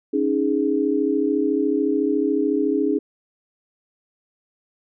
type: chord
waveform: sine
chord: C# suspended second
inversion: none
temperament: equal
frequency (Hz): 277.2 / 311.1 / 415.3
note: C#4 / D#4 / G#4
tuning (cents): 0 / 0 / 0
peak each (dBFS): -22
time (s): 0.13-2.99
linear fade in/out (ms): 10
effects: none